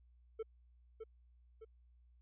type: tone with echo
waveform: triangle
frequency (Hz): 443.9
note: A4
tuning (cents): +15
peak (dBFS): -36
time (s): 0.39-0.43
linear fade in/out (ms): 10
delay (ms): 610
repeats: 2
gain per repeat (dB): -6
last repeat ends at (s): 1.65
effects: added 60 Hz sine -63 dBFS peak until 2.21 s + resampled to 8000 Hz